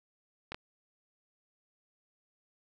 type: clicks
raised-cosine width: 0.3 ms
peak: -22 dBFS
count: 2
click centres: 0.52 / 0.545 s
effects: none